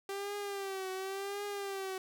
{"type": "tone with vibrato", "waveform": "sawtooth", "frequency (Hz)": 392, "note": "G4", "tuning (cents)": 0, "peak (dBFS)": -33, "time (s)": [0.09, 1.98], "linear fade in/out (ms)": 2, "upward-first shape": "triangle", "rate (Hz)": 0.92, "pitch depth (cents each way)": 80, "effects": []}